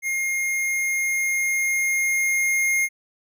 square tone with level ramp, 2133 Hz, C7, 33 cents sharp, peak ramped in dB -23 to -19 dBFS, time 0.02-2.89 s, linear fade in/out 50 ms, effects none

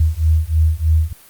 sine beating tone pair, 77.78 / 80.98 Hz, D#2 / E2, 0 / -30 cents, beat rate 3.2 Hz, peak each -15 dBFS, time 0-1.13 s, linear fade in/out 5 ms, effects white hiss -45 dBFS RMS until 1.29 s + Opus 48 kbps

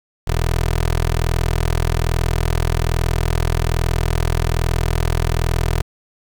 15% pulse tone with notch filter, 41.2 Hz, E1, in tune, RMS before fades -18 dBFS, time 0.27-5.82 s, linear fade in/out 10 ms, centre 220 Hz, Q 1.1, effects 7-bit

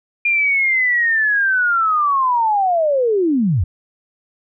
sine linear sweep, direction down, 2418 to 72.1 Hz, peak -13 dBFS, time 0.25-3.64 s, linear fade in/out 5 ms, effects none

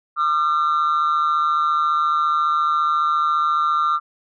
sine tone pair together, 1200 / 1354.5 Hz, D6 / E6, +37 / +47 cents, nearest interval major second, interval 210 cents, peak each -16 / -18 dBFS, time 0.16-4 s, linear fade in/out 50 ms, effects tanh soft clip ceiling -13 dBFS

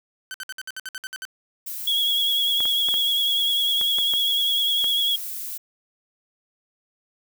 sawtooth tone bursts, 1532 Hz, G6, 40 cents flat, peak -27 dBFS, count 11, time 0.31-1.252 s, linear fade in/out 0 ms, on 32 ms, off 59 ms
violet noise, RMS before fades -32 dBFS, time 1.66-5.58 s, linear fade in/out 10 ms
sine tone with vibrato, 3322 Hz, G#7, in tune, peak -19 dBFS, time 1.87-5.16 s, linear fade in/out 5 ms, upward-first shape sine, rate 10 Hz, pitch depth 29 cents each way
clicks, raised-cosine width 0.5 ms, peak -20 dBFS, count 8, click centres 2.605 / 2.655 / 2.887 / 2.941 / 3.813 / 3.986 / 4.137 / 4.843 s
effects none

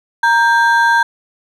triangle ring-modulated tone, 1258 Hz, D#6, 19 cents sharp, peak -4 dBFS, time 0.23-1.03 s, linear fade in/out 5 ms, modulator 326 Hz, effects none

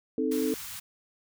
sine chord, A diminished, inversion first, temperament equal, 261.6 / 311.1 / 440 Hz, C4 / Eb4 / A4, 0 / 0 / 0 cents, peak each -29 / -30 / -29 dBFS, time 0.18-0.54 s, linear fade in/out 2 ms
white band-stop noise, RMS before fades -40 dBFS, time 0.31-0.8 s, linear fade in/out 10 ms, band 190 to 870 Hz, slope 24 dB/octave
effects none

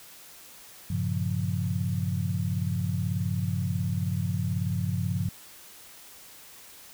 sine chord, G half-diminished seventh, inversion none, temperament equal, 98 / 116.54 / 138.59 / 174.61 Hz, G2 / Bb2 / Db3 / F3, 0 / 0 / 0 / 0 cents, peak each -29 / -34 / -32 / -31 dBFS, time 0.9-5.29 s, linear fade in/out 5 ms, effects white hiss -49 dBFS RMS until 6.93 s

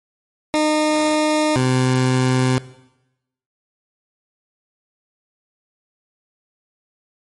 20% pulse tone pair in turn, 305.8 / 128.57 Hz, D#4 / C3, -30 / -30 cents, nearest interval octave + minor third, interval 1500 cents, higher first, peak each -10 dBFS, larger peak neither, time 0.54-1.56 / 1.56-2.58 s, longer neither, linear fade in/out 0 ms, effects noise-tail reverb RT60 0.9 s tail -17 dB re dry + MP3 48 kbps

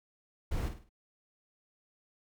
brown noise with echo, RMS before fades -32 dBFS, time 0.51-0.69 s, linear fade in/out 10 ms, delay 51 ms, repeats 4, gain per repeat -8 dB, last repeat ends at 0.894 s, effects none

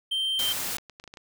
triangle tone, 3136 Hz, G7, in tune, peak -23 dBFS, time 0.11-0.53 s, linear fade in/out 10 ms
white noise, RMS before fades -31 dBFS, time 0.39-0.77 s, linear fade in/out 2 ms
clicks, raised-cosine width 0.2 ms, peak -27 dBFS, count 12, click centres 0.617 / 0.653 / 0.688 / 0.722 / 0.752 / 0.784 / 0.897 / 0.999 / 1.04 / 1.077 / 1.139 / 1.172 s
effects none

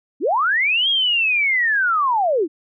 sine linear two-way sweep, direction up then down, 228.3 to 3300 to 283.9 Hz, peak -15 dBFS, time 0.2-2.48 s, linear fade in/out 50 ms, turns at 0.89 s, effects none

